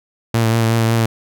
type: tone with vibrato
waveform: sawtooth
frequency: 114 Hz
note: A#2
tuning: 38 cents flat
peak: -9 dBFS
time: 0.34-1.06 s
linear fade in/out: 5 ms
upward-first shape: triangle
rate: 5.4 Hz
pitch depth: 30 cents each way
effects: none